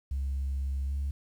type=tone with pitch glide; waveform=sine; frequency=68 to 69.95 Hz; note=C#2 to C#2; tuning=-33 to +16 cents; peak=-27 dBFS; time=0.11-1.11 s; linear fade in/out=5 ms; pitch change=+49 cents; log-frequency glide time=0.87-0.93 s; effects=tanh soft clip ceiling -26 dBFS + 10-bit